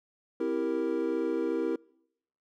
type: chord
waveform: triangle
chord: C dominant seventh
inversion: none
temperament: equal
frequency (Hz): 261.6 / 329.6 / 392 / 466.2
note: C4 / E4 / G4 / Bb4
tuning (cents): 0 / 0 / 0 / 0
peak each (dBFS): -34 / -29 / -32 / -30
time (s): 0.4-1.76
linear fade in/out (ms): 5
effects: noise-tail reverb RT60 0.8 s tail -26 dB re dry